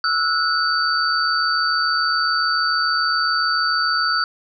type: tone cluster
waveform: sine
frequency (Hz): 1313 / 1460 / 4587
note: E6 / F#6 / D8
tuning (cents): -7 / -24 / -42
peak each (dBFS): -21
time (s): 0.04-4.24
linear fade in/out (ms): 2
effects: none